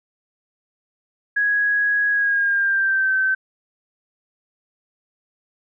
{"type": "tone with pitch glide", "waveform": "sine", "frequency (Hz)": [1662, 1541.8], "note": ["G#6", "G6"], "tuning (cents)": [1, -29], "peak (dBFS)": -16, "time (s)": [1.36, 3.35], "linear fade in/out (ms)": 10, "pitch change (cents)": -130, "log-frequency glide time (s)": [2.1, 3.13], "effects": []}